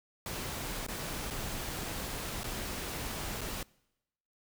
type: noise with dropouts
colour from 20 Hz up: pink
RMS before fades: -38 dBFS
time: 0.26-3.63 s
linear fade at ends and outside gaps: 2 ms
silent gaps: 0.866-0.884 / 1.303-1.307 / 2.434-2.441 / 3.41-3.414 s
effects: noise-tail reverb RT60 0.9 s tail -24 dB re dry

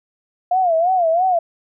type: tone with vibrato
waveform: sine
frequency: 698.5 Hz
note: F5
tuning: in tune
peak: -13 dBFS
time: 0.51-1.39 s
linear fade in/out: 5 ms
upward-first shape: sine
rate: 3 Hz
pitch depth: 140 cents each way
effects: none

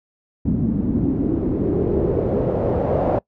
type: noise with low-pass filter sweep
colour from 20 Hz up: pink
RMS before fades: -19 dBFS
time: 0.45-3.19 s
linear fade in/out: 5 ms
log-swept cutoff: 220 to 660 Hz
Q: 3
effects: noise-tail reverb RT60 0.1 s tail -23 dB re dry + high-pass 60 Hz 12 dB/octave

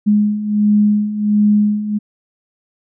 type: beating tone pair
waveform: sine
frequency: 207.7 / 209.1 Hz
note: G#3 / G#3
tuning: 0 / +12 cents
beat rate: 1.4 Hz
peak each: -17 / -12 dBFS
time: 0.06-1.99 s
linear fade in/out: 20 ms
effects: none

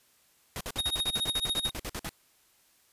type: noise bursts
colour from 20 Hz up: pink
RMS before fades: -36 dBFS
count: 16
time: 0.56-2.092 s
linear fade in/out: 0 ms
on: 47 ms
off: 52 ms
type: tone with tremolo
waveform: square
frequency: 3740 Hz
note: A#7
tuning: 5 cents sharp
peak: -26 dBFS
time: 0.78-1.71 s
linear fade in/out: 10 ms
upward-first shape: sine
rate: 14 Hz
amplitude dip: 80%
effects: white hiss -65 dBFS RMS until 2.92 s + resampled to 32000 Hz

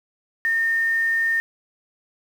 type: tone with quantisation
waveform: sine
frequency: 1823 Hz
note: A#6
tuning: 39 cents flat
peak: -18 dBFS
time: 0.45-1.4 s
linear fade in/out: 0 ms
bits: 7
effects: none

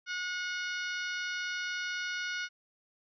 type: harmonic tone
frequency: 726 Hz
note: F#5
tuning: 33 cents flat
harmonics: 2 / 3 / 4 / 5 / 6 / 7 / 8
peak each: -35 / -41 / -43 / -46 / -47 / -48 / -48 dBFS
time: 0.06-2.49 s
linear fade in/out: 50 ms
effects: none

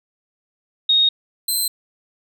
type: tone pair in turn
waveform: sine / 15% pulse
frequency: 3731 / 4096 Hz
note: A#7 / C8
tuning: +1 / -38 cents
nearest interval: major second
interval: 161 cents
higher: second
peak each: -12 dBFS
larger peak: neither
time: 0.89-1.09 / 1.48-1.68 s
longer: neither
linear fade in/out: 5 ms
effects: none

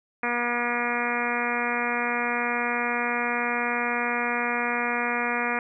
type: harmonic tone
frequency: 240.2 Hz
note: B3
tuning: 48 cents flat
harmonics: 1 / 2 / 3 / 4 / 5 / 6 / 7 / 8 / 9 / 10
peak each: -33 / -33 / -33 / -33 / -33 / -33 / -33 / -33 / -33 / -33 dBFS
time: 0.23-5.59 s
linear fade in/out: 2 ms
effects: none

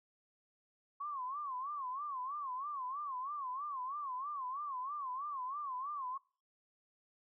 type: tone with vibrato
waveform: sine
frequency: 1093 Hz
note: C#6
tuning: 25 cents flat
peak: -38 dBFS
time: 1-6.18 s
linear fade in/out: 10 ms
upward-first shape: sine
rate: 3.1 Hz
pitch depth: 160 cents each way
effects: noise-tail reverb RT60 0.4 s tail -25 dB re dry

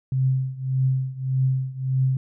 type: tone with tremolo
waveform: sine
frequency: 131.4 Hz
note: C3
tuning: 8 cents sharp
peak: -16 dBFS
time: 0.12-2.17 s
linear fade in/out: 2 ms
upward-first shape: triangle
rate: 1.7 Hz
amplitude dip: 90%
effects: none

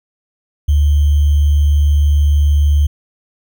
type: tone with sample-and-hold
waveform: sine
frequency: 73.3 Hz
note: D2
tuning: 3 cents flat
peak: -8 dBFS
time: 0.68-2.87 s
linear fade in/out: 10 ms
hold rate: 3150 Hz
effects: none

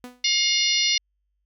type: tone with exponential decay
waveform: sawtooth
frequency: 248 Hz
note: B3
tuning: 7 cents sharp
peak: -29 dBFS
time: 0.04-0.27 s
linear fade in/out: 0 ms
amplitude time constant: 49 ms
type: harmonic tone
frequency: 713 Hz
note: F5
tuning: 36 cents sharp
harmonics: 3 / 4 / 5 / 6 / 7 / 8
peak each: -26 / -26 / -26 / -26 / -26 / -26 dBFS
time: 0.24-0.98 s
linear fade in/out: 5 ms
effects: added 50 Hz sine -70 dBFS peak until 1.45 s

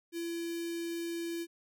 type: tone with notch filter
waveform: square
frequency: 337.2 Hz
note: E4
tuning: 39 cents sharp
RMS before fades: -37 dBFS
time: 0.12-1.47 s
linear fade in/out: 50 ms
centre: 950 Hz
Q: 0.64
effects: none

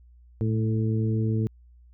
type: harmonic tone with a mistuned harmonic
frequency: 110 Hz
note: A2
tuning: in tune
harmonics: 1 / 2 / 3 / 4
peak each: -23 / -29 / -33 / -35 dBFS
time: 0.41-1.47 s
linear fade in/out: 0 ms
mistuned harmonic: 1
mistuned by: +33 cents
effects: added 60 Hz sine -50 dBFS peak until 1.93 s

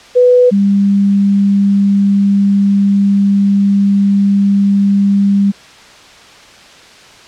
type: tone pair in turn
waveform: sine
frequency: 495.7 / 199.29 Hz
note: B4 / G3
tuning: +6 / +29 cents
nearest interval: octave + major third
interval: 1577 cents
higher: first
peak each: -4 / -7 dBFS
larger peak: first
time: 0.15-0.51 / 0.51-5.52 s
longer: second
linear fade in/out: 20 ms
effects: white hiss -38 dBFS RMS until 7.27 s + low-pass 5000 Hz 12 dB/octave

